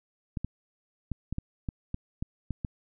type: clicks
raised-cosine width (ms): 5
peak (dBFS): -19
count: 10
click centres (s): 0.372 / 0.446 / 1.117 / 1.326 / 1.384 / 1.688 / 1.944 / 2.225 / 2.507 / 2.648
effects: none